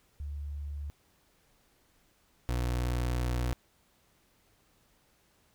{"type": "tone pair in turn", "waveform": ["sine", "30% pulse"], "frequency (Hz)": [72.4, 60.88], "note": ["D2", "B1"], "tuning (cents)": [-24, -24], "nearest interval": "minor third", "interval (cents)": 300, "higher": "first", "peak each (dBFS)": [-35, -26], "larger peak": "second", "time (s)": [[0.2, 0.9], [2.49, 3.53]], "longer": "second", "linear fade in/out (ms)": 0, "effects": ["pink hiss -68 dBFS RMS until 5.54 s"]}